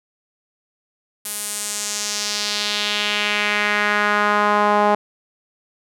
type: tone with band-pass filter sweep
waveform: sawtooth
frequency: 207.7 Hz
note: G#3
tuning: in tune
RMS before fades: -20 dBFS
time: 1.25-4.95 s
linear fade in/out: 5 ms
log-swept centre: 11000 to 820 Hz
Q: 2
effects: none